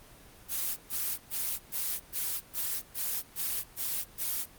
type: noise bursts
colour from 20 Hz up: blue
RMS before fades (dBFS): -32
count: 10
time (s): 0.48-4.46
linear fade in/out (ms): 50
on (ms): 290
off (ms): 120
effects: pink hiss -54 dBFS RMS until 4.58 s + Opus 24 kbps